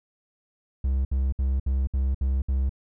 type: tone bursts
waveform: triangle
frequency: 66.4 Hz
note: C2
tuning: 26 cents sharp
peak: -19 dBFS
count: 7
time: 0.84-2.694 s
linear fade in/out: 5 ms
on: 210 ms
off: 64 ms
effects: none